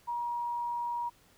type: tone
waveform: sine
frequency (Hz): 953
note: A#5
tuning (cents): +38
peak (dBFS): -31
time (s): 0.07-1.1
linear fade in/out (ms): 20
effects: pink hiss -63 dBFS RMS until 1.37 s